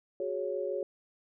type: chord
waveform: sine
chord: F# suspended second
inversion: none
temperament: just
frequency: 370 / 416.2 / 555 Hz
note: F#4 / G#4 / C#5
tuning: 0 / +4 / +2 cents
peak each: -36 / -36 / -34 dBFS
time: 0.2-0.83 s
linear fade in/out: 2 ms
effects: none